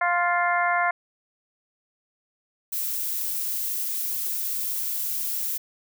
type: harmonic tone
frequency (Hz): 350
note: F4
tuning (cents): +4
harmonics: 2 / 3 / 4 / 5 / 6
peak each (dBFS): -24 / -26 / -27 / -28 / -29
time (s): 0.01-0.91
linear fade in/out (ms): 5
type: noise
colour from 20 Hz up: violet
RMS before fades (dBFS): -28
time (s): 2.72-5.58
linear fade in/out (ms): 10
effects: none